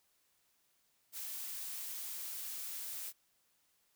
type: noise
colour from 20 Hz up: blue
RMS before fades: -43 dBFS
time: 1.12-3.13 s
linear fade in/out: 50 ms
effects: white hiss -75 dBFS RMS until 3.95 s